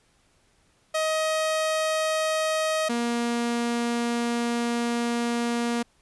sawtooth tone pair in turn, 630 / 236.6 Hz, D#5 / A#3, +21 / +26 cents, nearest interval octave + perfect fourth, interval 1695 cents, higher first, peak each -19 / -20 dBFS, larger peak first, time 0.94-2.89 / 2.89-5.83 s, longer second, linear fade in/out 10 ms, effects pink hiss -64 dBFS RMS until 6.01 s + resampled to 24000 Hz

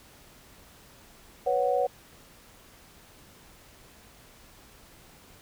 sine chord, B suspended second, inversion none, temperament just, 493.9 / 555.6 / 740.8 Hz, B4 / C#5 / F#5, 0 / +4 / +2 cents, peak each -27 dBFS, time 1.46-1.87 s, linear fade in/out 10 ms, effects pink hiss -54 dBFS RMS until 5.41 s

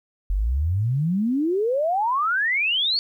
sine exponential sweep, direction up, 43.65 to 4543 Hz, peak -19 dBFS, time 0.3-2.99 s, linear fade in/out 0 ms, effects 10-bit

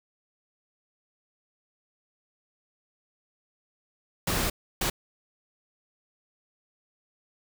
pink noise bursts at uneven times, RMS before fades -27 dBFS, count 2, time 4.27-4.5 / 4.81-4.9 s, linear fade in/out 5 ms, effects none

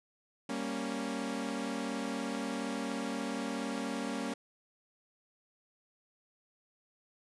sawtooth chord, G diminished, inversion none, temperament equal, 196 / 233.1 / 277.2 Hz, G3 / Bb3 / Db4, 0 / 0 / 0 cents, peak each -37 / -34 / -34 dBFS, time 0.49-4.34 s, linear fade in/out 5 ms, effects resampled to 24000 Hz

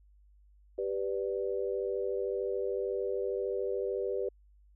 sine chord, G major, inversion none, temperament equal, 392 / 493.9 / 587.3 Hz, G4 / B4 / D5, 0 / 0 / 0 cents, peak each -33 / -34 / -39 dBFS, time 0.78-4.29 s, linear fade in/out 5 ms, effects added 50 Hz sine -58 dBFS peak until 4.75 s

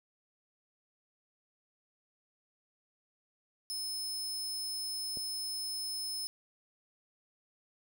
sawtooth tone, 5210 Hz, E8, 21 cents flat, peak -33 dBFS, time 3.7-6.27 s, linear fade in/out 0 ms
click, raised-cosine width 2 ms, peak -33 dBFS, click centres 5.172 s
effects none

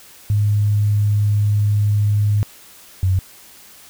sine tone pair in turn, 103.83 / 93.84 Hz, G#2 / F#2, 0 / +25 cents, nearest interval major second, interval 175 cents, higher first, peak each -13 dBFS, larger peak neither, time 0.3-2.43 / 3.03-3.19 s, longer first, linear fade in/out 0 ms, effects white hiss -44 dBFS RMS until 3.89 s

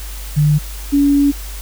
sine tone pair in turn, 149.6 / 283.8 Hz, D3 / C#4, +32 / +41 cents, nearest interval major seventh, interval 1109 cents, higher second, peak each -9 / -9 dBFS, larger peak neither, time 0.36-0.59 / 0.92-1.32 s, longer second, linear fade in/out 20 ms, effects added 50 Hz sine -26 dBFS peak until 1.61 s + white hiss -34 dBFS RMS until 1.61 s

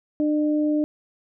sine tone pair together, 300.7 / 604 Hz, D4 / D5, +41 / +48 cents, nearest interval octave, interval 1207 cents, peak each -19 / -28 dBFS, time 0.2-0.84 s, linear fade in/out 0 ms, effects none

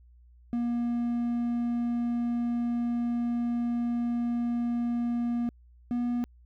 triangle tone pair in turn, 238 / 241.6 Hz, A#3 / B3, +36 / -38 cents, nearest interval unison, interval 26 cents, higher second, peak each -24 dBFS, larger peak neither, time 0.53-5.49 / 5.91-6.24 s, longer first, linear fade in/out 0 ms, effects added 60 Hz sine -53 dBFS peak until 6.45 s

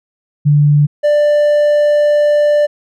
sine / triangle tone pair in turn, 146.83 / 590.7 Hz, D3 / D5, 0 / +10 cents, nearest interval 2 octaves, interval 2410 cents, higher second, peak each -6 dBFS, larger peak neither, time 0.45-0.87 / 1.03-2.67 s, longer second, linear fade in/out 20 ms, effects none

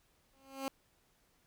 15% pulse tone with exponential growth, 269.8 Hz, C#4, 47 cents flat, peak -27 dBFS, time 0.33-0.68 s, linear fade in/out 0 ms, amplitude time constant 75 ms, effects pink hiss -72 dBFS RMS until 1.46 s

